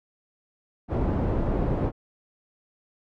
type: low-pass noise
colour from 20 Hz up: pink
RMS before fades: -25 dBFS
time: 0.88-1.92 s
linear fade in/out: 50 ms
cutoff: 600 Hz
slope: 12 dB/octave
effects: none